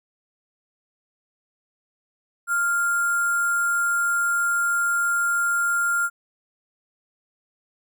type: tone with sample-and-hold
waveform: sine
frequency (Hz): 1396.9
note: F6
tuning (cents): 0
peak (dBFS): -19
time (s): 2.47-6.1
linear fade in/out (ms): 50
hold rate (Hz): 8820
effects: none